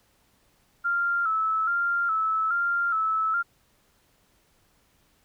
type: tone with vibrato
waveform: sine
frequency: 1348 Hz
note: E6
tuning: 38 cents sharp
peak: -22 dBFS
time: 0.84-3.43 s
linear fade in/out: 20 ms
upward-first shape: square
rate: 1.2 Hz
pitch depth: 56 cents each way
effects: pink hiss -65 dBFS RMS until 5.24 s